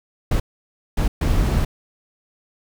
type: noise bursts at uneven times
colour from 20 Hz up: brown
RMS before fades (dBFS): -18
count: 3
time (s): 0.31-0.4 / 0.97-1.08 / 1.21-1.65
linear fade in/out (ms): 5
effects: none

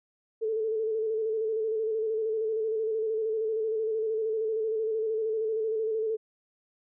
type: tone with vibrato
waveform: sine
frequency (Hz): 440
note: A4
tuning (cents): 0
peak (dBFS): -26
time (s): 0.41-6.17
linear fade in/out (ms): 20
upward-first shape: square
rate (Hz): 13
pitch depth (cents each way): 32
effects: none

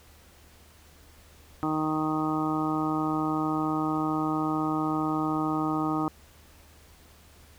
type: harmonic tone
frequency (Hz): 155.56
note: D#3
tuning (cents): 0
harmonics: 1 / 2 / 3 / 4 / 5 / 6 / 7 / 8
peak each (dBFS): -35 / -27 / -40 / -41 / -34 / -38 / -37 / -33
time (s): 1.63-6.08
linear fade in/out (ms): 0
effects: added 75 Hz sine -56 dBFS peak until 7.58 s + pink hiss -56 dBFS RMS until 7.58 s

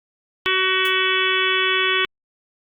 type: harmonic tone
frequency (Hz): 375.8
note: F#4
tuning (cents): +27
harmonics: 1 / 3 / 4 / 5 / 6 / 7 / 8 / 9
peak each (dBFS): -25 / -25 / -25 / -25 / -25 / -25 / -25 / -25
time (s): 0.46-2.05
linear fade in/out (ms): 0
type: noise with exponential decay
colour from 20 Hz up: blue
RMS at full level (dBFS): -31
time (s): 0.85-0.96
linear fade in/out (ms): 2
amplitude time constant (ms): 22
effects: Opus 48 kbps

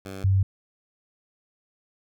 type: tone pair in turn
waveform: 10% pulse / sine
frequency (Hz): 96.3 / 96.3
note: G2 / G2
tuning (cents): -30 / -30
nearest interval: unison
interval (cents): 0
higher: neither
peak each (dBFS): -27 / -17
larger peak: second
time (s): 0.05-0.24 / 0.24-0.43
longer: neither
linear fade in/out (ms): 5
effects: none

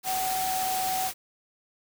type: tone in noise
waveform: sine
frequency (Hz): 753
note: F#5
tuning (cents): +30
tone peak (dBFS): -27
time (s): 0.04-1.11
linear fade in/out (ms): 50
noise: white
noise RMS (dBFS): -32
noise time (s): 0.03-1.14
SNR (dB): +2
effects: none

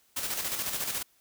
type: noise with tremolo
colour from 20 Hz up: white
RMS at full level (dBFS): -31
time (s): 0.16-1.03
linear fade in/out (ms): 10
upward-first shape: square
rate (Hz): 14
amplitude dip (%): 45
effects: white hiss -66 dBFS RMS until 1.2 s

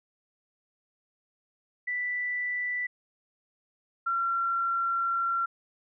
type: tone pair in turn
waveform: sine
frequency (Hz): 1975.5 / 1366.4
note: B6 / F6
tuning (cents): 0 / -38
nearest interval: tritone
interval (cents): 638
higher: first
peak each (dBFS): -28 / -25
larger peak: second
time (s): 1.87-2.87 / 4.06-5.46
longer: second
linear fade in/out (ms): 10
effects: none

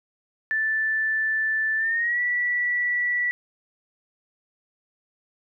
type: tone with pitch glide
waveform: sine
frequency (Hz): 1760 to 1952.8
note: A6 to B6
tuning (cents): 0 to -20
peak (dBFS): -21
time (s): 0.51-3.31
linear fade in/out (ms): 0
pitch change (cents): +180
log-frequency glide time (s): 1.77-2.21
effects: none

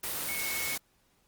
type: tone in noise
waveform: sine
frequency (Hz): 2201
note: C#7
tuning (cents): -13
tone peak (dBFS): -35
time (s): 0.28-0.76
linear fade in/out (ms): 10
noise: white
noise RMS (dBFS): -34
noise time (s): 0.03-0.78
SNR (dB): -4
effects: pink hiss -69 dBFS RMS until 1.27 s + Opus 32 kbps

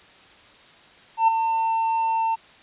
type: tone with ADSR envelope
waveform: triangle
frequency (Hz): 901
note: A5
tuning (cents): +41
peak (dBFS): -10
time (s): 1.17-2.36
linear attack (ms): 110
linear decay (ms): 6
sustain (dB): -8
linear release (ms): 21
effects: white hiss -50 dBFS RMS until 2.62 s + resampled to 8000 Hz

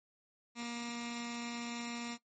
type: tone with notch filter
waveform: 15% pulse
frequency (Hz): 236.8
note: A#3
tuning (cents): +27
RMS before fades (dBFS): -41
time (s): 0.55-2.18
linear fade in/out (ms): 50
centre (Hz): 560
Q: 0.52
effects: noise-tail reverb RT60 0.1 s tail -18 dB re dry + MP3 32 kbps

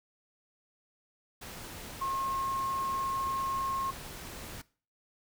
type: tone in noise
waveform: sine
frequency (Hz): 1076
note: C6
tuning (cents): +48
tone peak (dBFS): -30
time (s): 2.01-3.91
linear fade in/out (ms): 10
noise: pink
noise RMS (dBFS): -44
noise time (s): 1.41-4.62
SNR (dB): +11
effects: noise-tail reverb RT60 0.4 s tail -20 dB re dry

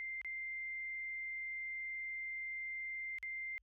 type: tone with dropouts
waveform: sine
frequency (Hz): 2093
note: C7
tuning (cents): 0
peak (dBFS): -40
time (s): 0-3.58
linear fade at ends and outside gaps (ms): 0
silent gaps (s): 0.215-0.247 / 3.185-3.228
effects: added 50 Hz sine -70 dBFS peak until 3.62 s

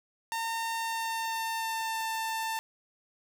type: tone with pitch glide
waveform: sawtooth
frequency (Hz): 911 to 892.8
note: A#5 to A5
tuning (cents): -40 to +25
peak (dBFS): -27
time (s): 0.32-2.59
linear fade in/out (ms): 0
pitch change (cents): -35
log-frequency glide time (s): 0.74-2.07
effects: none

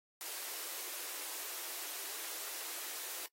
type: high-pass noise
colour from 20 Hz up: white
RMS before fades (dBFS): -43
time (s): 0.21-3.26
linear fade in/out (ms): 0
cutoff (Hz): 300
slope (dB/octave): 96
effects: noise-tail reverb RT60 0.1 s tail -21 dB re dry + AAC 48 kbps

